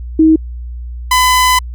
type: tone pair in turn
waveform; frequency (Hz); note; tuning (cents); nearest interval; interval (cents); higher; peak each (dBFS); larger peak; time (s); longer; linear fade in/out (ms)
sine / sawtooth; 317.4 / 1007.7; D#4 / B5; +35 / +35; octave + minor sixth; 2000; second; -4; neither; 0.19-0.36 / 1.11-1.59; second; 5
effects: added 60 Hz sine -22 dBFS peak until 1.74 s